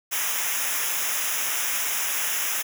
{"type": "noise with comb filter", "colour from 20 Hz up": "white", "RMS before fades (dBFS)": -26, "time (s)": [0.11, 2.63], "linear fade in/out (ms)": 20, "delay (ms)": 0.23, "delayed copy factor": -0.95, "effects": []}